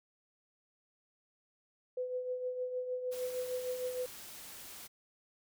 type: tone with tremolo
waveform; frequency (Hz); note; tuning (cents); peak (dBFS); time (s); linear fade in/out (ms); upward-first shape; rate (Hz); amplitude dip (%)
sine; 503; B4; +32; -32; 1.97-4.06; 5; triangle; 6.5; 60
type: noise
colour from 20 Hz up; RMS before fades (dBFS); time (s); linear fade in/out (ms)
white; -49; 3.11-4.88; 20
effects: none